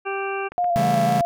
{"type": "harmonic tone", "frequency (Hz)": 392, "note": "G4", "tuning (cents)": 0, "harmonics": [1, 2, 3, 4, 6, 7], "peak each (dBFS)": [-27, -30, -32, -33, -35, -35], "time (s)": [0.05, 0.49], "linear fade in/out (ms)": 20}
{"type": "click train", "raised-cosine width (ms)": 0.5, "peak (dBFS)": -24, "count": 4, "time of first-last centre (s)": [0.52, 0.891], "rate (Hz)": 8.08}
{"type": "tone with vibrato", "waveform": "sine", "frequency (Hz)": 698.5, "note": "F5", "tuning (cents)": 0, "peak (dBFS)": -18, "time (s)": [0.58, 1.25], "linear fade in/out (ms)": 0, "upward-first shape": "square", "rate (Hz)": 4.1, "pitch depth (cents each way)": 27}
{"type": "chord", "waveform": "45% pulse", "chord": "A dominant seventh", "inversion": "first", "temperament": "just", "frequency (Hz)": [137.5, 165, 198, 220], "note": ["C#3", "E3", "G3", "A3"], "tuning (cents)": [-14, 2, 18, 0], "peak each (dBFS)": -27, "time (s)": [0.76, 1.21], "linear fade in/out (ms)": 0}
{"effects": []}